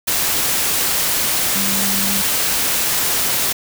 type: tone in noise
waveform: sine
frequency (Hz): 196.9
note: G3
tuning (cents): +8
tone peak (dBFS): -24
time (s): 1.55-2.22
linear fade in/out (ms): 10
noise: white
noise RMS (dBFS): -18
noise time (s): 0.07-3.53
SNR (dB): -9
effects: none